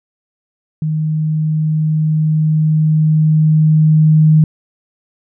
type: tone with level ramp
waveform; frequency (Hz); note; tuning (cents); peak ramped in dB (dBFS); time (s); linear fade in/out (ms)
sine; 155.56; D#3; 0; -14 to -5; 0.82-4.44; 2
effects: none